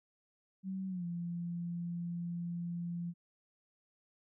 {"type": "tone with pitch glide", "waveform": "sine", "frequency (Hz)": [190, 172.23], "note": ["F#3", "F3"], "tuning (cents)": [46, -24], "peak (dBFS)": -36, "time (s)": [0.63, 3.14], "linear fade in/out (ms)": 50, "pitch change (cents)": -170, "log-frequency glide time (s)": [0.88, 1.05], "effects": []}